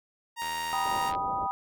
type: tone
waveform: sawtooth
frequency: 934 Hz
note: A#5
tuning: 3 cents sharp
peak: -27 dBFS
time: 0.36-1.13 s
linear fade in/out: 50 ms
type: click train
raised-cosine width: 0.3 ms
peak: -24 dBFS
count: 60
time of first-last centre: 0.42-1.15 s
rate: 80.8 Hz
type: chord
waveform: sine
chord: G augmented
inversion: none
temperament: equal with one note detuned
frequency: 784 / 979.2 / 1244.5 Hz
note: G5 / B5 / D#6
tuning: 0 / -15 / 0 cents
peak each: -31 / -32 / -33 dBFS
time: 0.73-1.51 s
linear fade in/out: 0 ms
type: low-pass noise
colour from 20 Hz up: white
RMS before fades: -42 dBFS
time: 0.85-1.47 s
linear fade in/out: 5 ms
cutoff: 710 Hz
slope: 48 dB/octave
effects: none